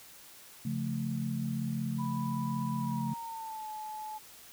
sine chord, Db augmented, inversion none, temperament equal, 138.59 / 174.61 / 220 Hz, Db3 / F3 / A3, 0 / 0 / 0 cents, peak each -35 / -38 / -34 dBFS, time 0.65-3.14 s, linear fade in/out 5 ms
sine tone with pitch glide, 987.8 to 859.9 Hz, B5 to A5, 0 to -40 cents, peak -38 dBFS, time 1.98-4.19 s, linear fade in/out 20 ms, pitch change -240 cents, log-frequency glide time 2.77-3.68 s
effects white hiss -53 dBFS RMS until 4.52 s

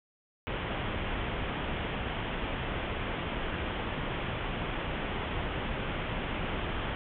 pink low-pass noise, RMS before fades -34 dBFS, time 0.47-6.95 s, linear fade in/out 0 ms, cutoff 3400 Hz, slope 96 dB/octave, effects none

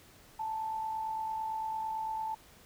sine tone with amplitude modulation, 880 Hz, A5, in tune, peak -31 dBFS, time 0.39-2.35 s, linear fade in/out 10 ms, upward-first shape sine, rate 48.9 Hz, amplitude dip 40%, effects pink hiss -58 dBFS RMS until 2.65 s

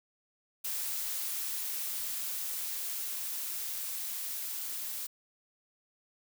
blue noise with level ramp, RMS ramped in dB -35 to -38 dBFS, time 0.64-5.07 s, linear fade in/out 10 ms, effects none

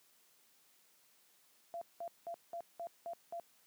sine tone bursts, 683 Hz, F5, 39 cents flat, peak -40 dBFS, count 7, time 1.74-3.398 s, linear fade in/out 0 ms, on 74 ms, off 190 ms, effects white hiss -69 dBFS RMS until 3.66 s + high-pass 150 Hz 12 dB/octave

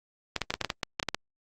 clicks, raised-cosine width 0.2 ms, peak -10 dBFS, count 12, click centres 0.363 / 0.417 / 0.505 / 0.54 / 0.613 / 0.647 / 0.702 / 0.832 / 0.998 / 1.029 / 1.087 / 1.146 s, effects Opus 32 kbps

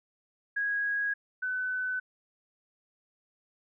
sine tone pair in turn, 1651 / 1506.9 Hz, G#6 / F#6, -11 / +31 cents, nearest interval major second, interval 158 cents, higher first, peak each -27 / -29 dBFS, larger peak first, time 0.56-1.14 / 1.42-2 s, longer neither, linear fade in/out 10 ms, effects none

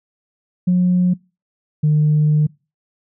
sine tone pair in turn, 180 / 151.36 Hz, F#3 / D#3, -47 / -47 cents, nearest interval minor third, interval 300 cents, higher first, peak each -10 dBFS, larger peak neither, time 0.67-1.14 / 1.83-2.47 s, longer second, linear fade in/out 10 ms, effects noise-tail reverb RT60 0.3 s tail -25 dB re dry + tanh soft clip ceiling -8 dBFS

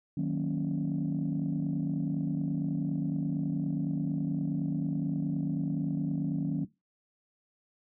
sine chord, D# minor seventh, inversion none, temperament equal, 155.56 / 185 / 233.1 / 277.2 Hz, D#3 / F#3 / A#3 / C#4, 0 / 0 / 0 / 0 cents, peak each -31 / -32 / -36 / -32 dBFS, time 0.17-6.65 s, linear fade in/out 5 ms, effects noise-tail reverb RT60 0.2 s tail -17 dB re dry + tanh soft clip ceiling -22 dBFS

